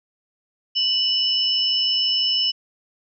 sine tone pair together, 2960 / 5274 Hz, F#7 / E8, 0 / 0 cents, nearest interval minor seventh, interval 1000 cents, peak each -20 / -21 dBFS, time 0.75-2.52 s, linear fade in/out 20 ms, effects none

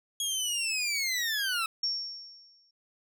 20% pulse linear sweep, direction down, 3322 to 1289 Hz, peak -23 dBFS, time 0.2-1.66 s, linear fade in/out 2 ms
sine tone with exponential decay, 5490 Hz, F8, 31 cents flat, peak -25 dBFS, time 1.83-2.71 s, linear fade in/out 5 ms, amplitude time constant 190 ms
effects none

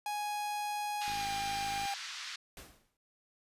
45% pulse tone with pitch glide, 832 to 799.5 Hz, G#5 to G5, +3 to +34 cents, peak -34 dBFS, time 0.06-1.94 s, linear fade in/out 2 ms, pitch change -69 cents, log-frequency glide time 1.03-1.27 s
white band-pass noise, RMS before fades -43 dBFS, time 1.01-2.36 s, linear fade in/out 5 ms, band 1200 to 5500 Hz, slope 24 dB/octave
click train, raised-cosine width 3 ms, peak -37 dBFS, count 42, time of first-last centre 1.08-1.854 s, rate 53 Hz
pink noise with exponential decay, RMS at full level -45 dBFS, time 2.57-2.97 s, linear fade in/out 2 ms, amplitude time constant 85 ms
effects resampled to 32000 Hz

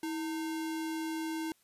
sine tone with sample-and-hold, 321.4 Hz, E4, 44 cents flat, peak -33 dBFS, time 0.03-1.52 s, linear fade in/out 2 ms, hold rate 1225 Hz, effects white hiss -69 dBFS RMS until 1.63 s + resampled to 32000 Hz

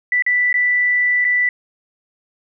sine tone with dropouts, 1975.5 Hz, B6, in tune, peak -13 dBFS, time 0.12-1.49 s, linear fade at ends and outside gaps 2 ms, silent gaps 0.223-0.264 / 0.528-0.541 / 1.245-1.249 s, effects none

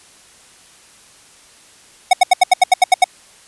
square tone bursts, 739 Hz, F#5, 2 cents flat, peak -6 dBFS, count 10, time 2.11-3.042 s, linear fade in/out 5 ms, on 23 ms, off 78 ms, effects white hiss -46 dBFS RMS until 3.47 s + resampled to 24000 Hz

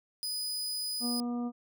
sawtooth tone, 4978 Hz, D#8, in tune, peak -30 dBFS, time 0.23-1.2 s, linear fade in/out 0 ms
harmonic tone, 241 Hz, B3, 42 cents flat, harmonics 1 / 2 / 3 / 4 / 5, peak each -31 / -44 / -44 / -54 / -49 dBFS, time 1-1.52 s, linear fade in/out 50 ms
effects none

